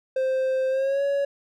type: tone with pitch glide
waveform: triangle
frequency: 523.3 to 560.9 Hz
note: C5 to C#5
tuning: 0 to +20 cents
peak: -19 dBFS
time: 0.16-1.25 s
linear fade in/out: 5 ms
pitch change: +120 cents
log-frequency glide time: 0.69-1.03 s
effects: none